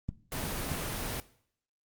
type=clicks; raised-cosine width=5 ms; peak=-20 dBFS; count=2; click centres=0.09 / 0.717 s
type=noise; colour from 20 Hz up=pink; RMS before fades=-35 dBFS; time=0.32-1.2 s; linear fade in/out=0 ms
effects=noise-tail reverb RT60 0.6 s tail -18 dB re dry + Opus 24 kbps